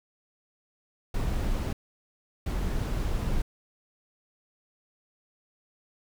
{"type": "noise bursts at uneven times", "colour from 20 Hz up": "brown", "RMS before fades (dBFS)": -28, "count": 2, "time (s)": [[1.14, 1.73], [2.46, 3.42]], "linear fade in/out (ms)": 5, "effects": []}